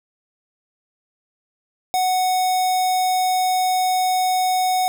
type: tone with notch filter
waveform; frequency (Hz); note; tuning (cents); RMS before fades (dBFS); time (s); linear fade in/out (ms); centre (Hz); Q
square; 740; F#5; 0; -19; 1.94-4.88; 0; 1800; 1.2
effects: none